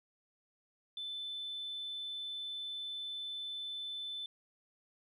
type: tone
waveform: sine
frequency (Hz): 3520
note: A7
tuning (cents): 0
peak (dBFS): -38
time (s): 0.97-4.26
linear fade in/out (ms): 2
effects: tanh soft clip ceiling -34 dBFS